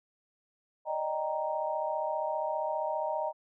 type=chord; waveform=sine; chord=Eb major seventh; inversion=third; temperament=equal; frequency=587.3 / 622.3 / 784 / 932.3 Hz; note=D5 / Eb5 / G5 / Bb5; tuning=0 / 0 / 0 / 0 cents; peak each=-39 / -33 / -37 / -34 dBFS; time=0.85-3.33 s; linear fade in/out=50 ms; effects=none